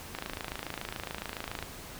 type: click train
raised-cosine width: 0.3 ms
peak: -19 dBFS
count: 41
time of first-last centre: 0.15-1.626 s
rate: 27.1 Hz
effects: pink hiss -45 dBFS RMS until 1.99 s